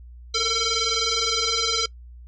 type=tone with frequency modulation; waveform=sine; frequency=439.7 Hz; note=A4; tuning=1 cent flat; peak=-20 dBFS; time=0.34-1.86 s; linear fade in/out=5 ms; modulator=899 Hz; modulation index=6; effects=noise-tail reverb RT60 0.1 s tail -22 dB re dry + added 60 Hz sine -40 dBFS peak until 2.27 s